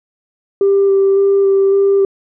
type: tone with vibrato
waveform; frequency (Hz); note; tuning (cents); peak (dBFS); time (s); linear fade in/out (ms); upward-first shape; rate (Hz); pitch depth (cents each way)
sine; 393.2; G4; +5; -7; 0.61-2.05; 2; square; 1.8; 10
effects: tanh soft clip ceiling -5 dBFS

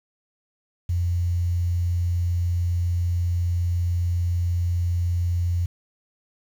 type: tone with quantisation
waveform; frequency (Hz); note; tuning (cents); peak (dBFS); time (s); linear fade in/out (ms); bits
sine; 87.31; F2; 0; -20; 0.89-5.66; 5; 8
effects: none

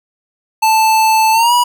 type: tone with pitch glide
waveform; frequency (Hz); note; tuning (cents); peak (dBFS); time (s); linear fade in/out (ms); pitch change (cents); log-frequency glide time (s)
square; 880 to 970.8; A5 to B5; 0 to -30; -9; 0.62-1.64; 10; +170; 1.32-1.53
effects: none

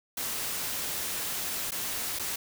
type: noise with dropouts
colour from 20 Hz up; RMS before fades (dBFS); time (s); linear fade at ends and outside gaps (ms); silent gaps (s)
white; -33; 0.17-2.36; 5; 1.708-1.718 / 2.189-2.194
effects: none

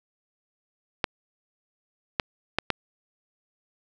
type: clicks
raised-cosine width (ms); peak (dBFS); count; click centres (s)
0.3; -6; 4; 1.042 / 2.198 / 2.586 / 2.703
effects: none

